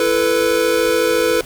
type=chord; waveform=square; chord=E suspended fourth; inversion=none; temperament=equal with one note detuned; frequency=335.2 / 440 / 493.9 Hz; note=E4 / A4 / B4; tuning=+29 / 0 / 0 cents; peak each=-22 / -19 / -17 dBFS; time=0-1.41 s; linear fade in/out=2 ms; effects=pink hiss -37 dBFS RMS until 1.45 s